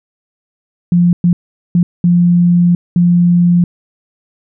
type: tone bursts at uneven times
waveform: sine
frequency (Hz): 174.61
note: F3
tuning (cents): 0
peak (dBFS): -6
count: 5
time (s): 0.92-1.13 / 1.24-1.33 / 1.75-1.83 / 2.04-2.75 / 2.96-3.64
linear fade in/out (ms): 2
effects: none